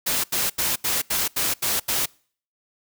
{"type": "noise bursts", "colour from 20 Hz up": "white", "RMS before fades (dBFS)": -23, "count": 8, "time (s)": [0.06, 2.06], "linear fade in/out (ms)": 10, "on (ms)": 180, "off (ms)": 80, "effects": ["noise-tail reverb RT60 0.5 s tail -26 dB re dry"]}